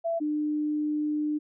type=tone pair in turn; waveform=sine; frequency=668 / 300.5 Hz; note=E5 / D4; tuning=+23 / +40 cents; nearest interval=octave + major second; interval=1383 cents; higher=first; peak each=-25 dBFS; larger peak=neither; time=0.04-0.2 / 0.2-1.39 s; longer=second; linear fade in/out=20 ms; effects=none